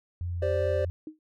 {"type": "tone with vibrato", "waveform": "sine", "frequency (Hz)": 87, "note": "F2", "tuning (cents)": -6, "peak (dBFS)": -29, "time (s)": [0.21, 0.9], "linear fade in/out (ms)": 0, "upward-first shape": "sine", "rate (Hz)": 3.1, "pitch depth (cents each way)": 15}
{"type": "chord", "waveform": "triangle", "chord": "G suspended fourth", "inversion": "none", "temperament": "equal", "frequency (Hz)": [392, 523.3, 587.3], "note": ["G4", "C5", "D5"], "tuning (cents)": [0, 0, 0], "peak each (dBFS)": [-31, -27, -26], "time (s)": [0.42, 0.85], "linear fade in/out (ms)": 5}
{"type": "tone with exponential decay", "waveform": "sine", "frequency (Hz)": 311.1, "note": "D#4", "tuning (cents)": 0, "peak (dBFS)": -32, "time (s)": [1.07, 1.19], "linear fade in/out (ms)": 2, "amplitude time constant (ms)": 25}
{"effects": []}